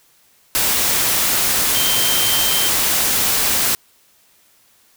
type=tone in noise; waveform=sine; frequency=3136 Hz; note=G7; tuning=in tune; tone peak=-21 dBFS; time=1.75-2.68 s; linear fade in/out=0 ms; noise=white; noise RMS=-17 dBFS; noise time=0.55-3.75 s; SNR=-7 dB; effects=white hiss -55 dBFS RMS until 4.96 s